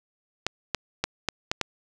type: clicks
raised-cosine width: 0.2 ms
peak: -7 dBFS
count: 6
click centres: 0.466 / 0.747 / 1.04 / 1.287 / 1.515 / 1.613 s
effects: none